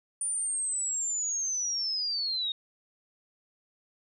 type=linear sweep; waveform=sine; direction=down; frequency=9370 to 3697 Hz; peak=-28 dBFS; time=0.21-2.52 s; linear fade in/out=2 ms; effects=none